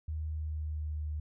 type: tone with pitch glide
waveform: sine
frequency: 77.78 to 75.83 Hz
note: D#2 to D#2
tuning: 0 to -44 cents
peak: -33 dBFS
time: 0.08-1.2 s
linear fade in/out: 5 ms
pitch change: -44 cents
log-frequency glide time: 0.24-1.08 s
effects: none